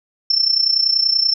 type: tone with amplitude modulation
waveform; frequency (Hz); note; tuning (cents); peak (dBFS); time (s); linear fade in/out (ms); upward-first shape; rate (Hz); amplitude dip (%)
sine; 5360; E8; +28; -10; 0.3-1.34; 5; sine; 30.4; 75
effects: none